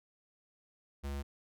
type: tone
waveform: square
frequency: 70 Hz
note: C#2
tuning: 18 cents sharp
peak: -37 dBFS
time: 1.03-1.23 s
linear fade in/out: 20 ms
effects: none